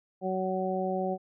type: harmonic tone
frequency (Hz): 187.2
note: F#3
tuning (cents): +20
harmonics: 1 / 2 / 3 / 4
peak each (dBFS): -33 / -33 / -33 / -33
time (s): 0.21-1.18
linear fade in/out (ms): 50
effects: none